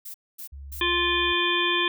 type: noise bursts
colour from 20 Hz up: violet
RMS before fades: -38 dBFS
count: 3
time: 0.05-0.809 s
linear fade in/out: 10 ms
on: 93 ms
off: 240 ms
type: tone with pitch glide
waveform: sine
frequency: 69.4 to 68.64 Hz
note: C#2 to C#2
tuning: +3 to -16 cents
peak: -37 dBFS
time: 0.52-1.33 s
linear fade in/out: 10 ms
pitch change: -19 cents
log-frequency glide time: 0.74-0.88 s
type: harmonic tone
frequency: 349.2 Hz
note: F4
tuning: in tune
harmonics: 1 / 3 / 5 / 7 / 9 / 10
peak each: -28 / -28 / -28 / -28 / -28 / -28 dBFS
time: 0.81-1.88 s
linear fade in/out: 2 ms
effects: none